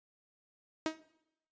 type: tone with exponential decay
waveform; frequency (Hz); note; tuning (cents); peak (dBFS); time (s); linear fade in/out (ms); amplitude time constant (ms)
sawtooth; 316.9; D#4; +32; -24; 0.86-1; 1; 29
effects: noise-tail reverb RT60 0.8 s tail -18 dB re dry + resampled to 16000 Hz